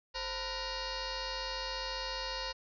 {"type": "tone with frequency modulation", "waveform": "sine", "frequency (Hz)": 1864.7, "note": "A#6", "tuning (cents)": 0, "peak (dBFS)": -35, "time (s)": [0.14, 2.53], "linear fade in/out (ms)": 20, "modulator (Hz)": 478, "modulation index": 6.6, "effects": []}